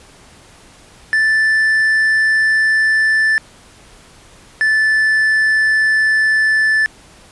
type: tone pair in turn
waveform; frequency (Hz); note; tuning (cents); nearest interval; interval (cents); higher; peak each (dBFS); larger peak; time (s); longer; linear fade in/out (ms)
triangle; 1760 / 1752.1; A6 / A6; 0 / -8; unison; 8; first; -9; neither; 1.13-3.38 / 4.61-6.86; neither; 0
effects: pink hiss -44 dBFS RMS until 7.31 s + resampled to 24000 Hz